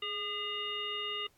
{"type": "harmonic tone with a mistuned harmonic", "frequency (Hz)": 406.9, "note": "G#4", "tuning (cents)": -35, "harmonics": [1, 3, 5, 7, 9], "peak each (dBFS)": [-44, -42, -44, -36, -46], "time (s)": [0.02, 1.27], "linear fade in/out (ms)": 5, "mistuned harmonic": 1, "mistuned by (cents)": 44, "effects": ["pink hiss -69 dBFS RMS until 1.37 s", "AAC 64 kbps"]}